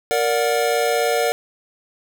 square chord, Bb augmented, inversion none, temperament just, 466.2 / 582.7 / 728.4 Hz, Bb4 / D5 / F#5, 0 / -14 / -27 cents, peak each -21 / -23 / -23 dBFS, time 0.11-1.32 s, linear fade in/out 0 ms, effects none

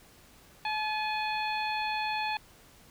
harmonic tone with a mistuned harmonic, 859 Hz, A5, 42 cents flat, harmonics 1 / 2 / 3 / 4 / 5, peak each -31 / -39 / -35 / -42 / -41 dBFS, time 0.65-2.37 s, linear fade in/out 2 ms, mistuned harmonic 3, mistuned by -54 cents, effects pink hiss -57 dBFS RMS until 2.9 s

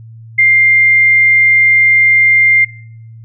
sine tone, 2100 Hz, C7, 6 cents sharp, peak -5 dBFS, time 0.38-2.65 s, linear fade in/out 10 ms, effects noise-tail reverb RT60 0.7 s tail -22 dB re dry + added 113 Hz sine -31 dBFS peak until 3.24 s

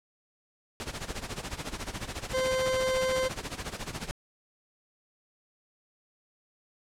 pink noise with tremolo, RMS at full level -34 dBFS, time 0.8-4.11 s, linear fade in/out 0 ms, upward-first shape sine, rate 14 Hz, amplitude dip 80%
40% pulse tone, 519 Hz, C5, 14 cents flat, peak -25 dBFS, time 2.33-3.29 s, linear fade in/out 20 ms
effects low-pass 9000 Hz 12 dB/octave

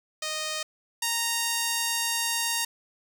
5% pulse tone pair in turn, 620 / 929 Hz, D#5 / A#5, -6 / -6 cents, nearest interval perfect fifth, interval 700 cents, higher second, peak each -18 / -13 dBFS, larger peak second, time 0.22-0.63 / 1.02-2.65 s, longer second, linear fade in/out 5 ms, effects none

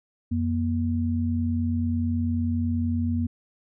sine tone pair together, 89.2 / 238.1 Hz, F2 / A#3, +37 / +37 cents, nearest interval octave + perfect fourth, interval 1700 cents, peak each -25 dBFS, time 0.31-3.27 s, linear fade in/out 10 ms, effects none

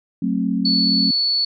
sine chord, F# diminished, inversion none, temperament just, 185 / 222 / 266.4 Hz, F#3 / A3 / C4, 0 / +16 / +31 cents, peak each -22 dBFS, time 0.22-1.11 s, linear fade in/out 5 ms
sine tone, 4435 Hz, C#8, in tune, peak -16 dBFS, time 0.65-1.45 s, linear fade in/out 5 ms
effects none

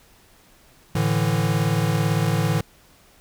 square chord, A suspended fourth, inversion none, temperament equal, 110 / 146.83 / 164.81 Hz, A2 / D3 / E3, 0 / 0 / 0 cents, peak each -24 dBFS, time 0.95-2.61 s, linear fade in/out 5 ms, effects pink hiss -54 dBFS RMS until 3.2 s

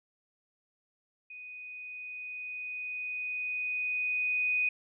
sine tone with level ramp, 2489 Hz, D#7, in tune, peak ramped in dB -43 to -25 dBFS, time 1.3-4.69 s, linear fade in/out 5 ms, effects none

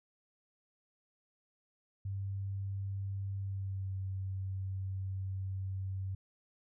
sine tone with pitch glide, 98 to 95.6 Hz, G2 to G2, 0 to -43 cents, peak -35 dBFS, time 2.05-6.15 s, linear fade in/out 5 ms, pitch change -43 cents, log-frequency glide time 3.39-3.94 s, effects none

